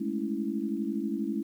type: chord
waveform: sine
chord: A major seventh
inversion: third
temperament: equal with one note detuned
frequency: 207.7 / 220 / 279.6 / 329.6 Hz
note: G#3 / A3 / C#4 / E4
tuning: 0 / 0 / +15 / 0 cents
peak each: -34 dBFS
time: 0-1.43 s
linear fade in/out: 10 ms
effects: 10-bit